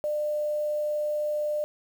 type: tone with quantisation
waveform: sine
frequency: 599 Hz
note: D5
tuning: 34 cents sharp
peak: -25 dBFS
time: 0.04-1.64 s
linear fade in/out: 0 ms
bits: 8
effects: none